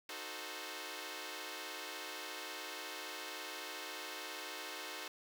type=chord; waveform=5% pulse; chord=D# diminished seventh; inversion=none; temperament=equal; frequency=311.1 / 370 / 440 / 523.3 Hz; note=D#4 / F#4 / A4 / C5; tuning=0 / 0 / 0 / 0 cents; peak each=-38 / -38 / -37 / -37 dBFS; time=0.09-5.08 s; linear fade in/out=2 ms; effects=none